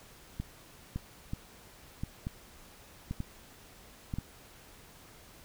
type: two click trains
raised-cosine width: 5 ms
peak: -22 / -22 dBFS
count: 4 / 5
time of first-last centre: 0.96-4.186 / 0.4-4.138 s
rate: 0.93 / 1.07 Hz
effects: pink hiss -55 dBFS RMS until 5.44 s